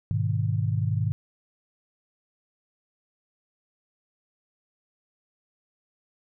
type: chord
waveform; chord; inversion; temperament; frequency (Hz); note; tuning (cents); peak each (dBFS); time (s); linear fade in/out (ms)
sine; G# minor; none; just; 103.83 / 124.59 / 155.74; G#2 / B2 / D#3; 0 / +16 / +2; -25 / -28 / -29; 0.11-1.12; 0
effects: none